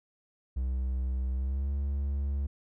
triangle tone with pitch glide, 64.1 to 69.9 Hz, C2 to C#2, -35 to +15 cents, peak -26 dBFS, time 0.56-2.47 s, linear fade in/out 10 ms, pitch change +150 cents, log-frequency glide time 1.33-1.71 s, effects none

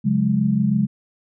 sine chord, C# suspended fourth, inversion none, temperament equal with one note detuned, 138.59 / 181.4 / 207.7 Hz, C#3 / F#3 / G#3, 0 / -34 / 0 cents, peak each -22 / -22 / -18 dBFS, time 0.04-0.87 s, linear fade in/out 20 ms, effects none

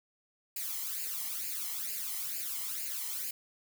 blue noise with flanger, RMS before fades -37 dBFS, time 0.56-3.31 s, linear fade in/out 5 ms, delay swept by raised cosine 0.42 to 0.99 ms, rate 2.2 Hz, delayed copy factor +0.75, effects none

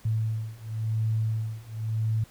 sine beating tone pair, 110 / 110.94 Hz, A2 / A2, 0 / +15 cents, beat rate 0.94 Hz, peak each -29 / -28 dBFS, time 0.05-2.24 s, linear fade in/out 5 ms, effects pink hiss -55 dBFS RMS until 2.3 s

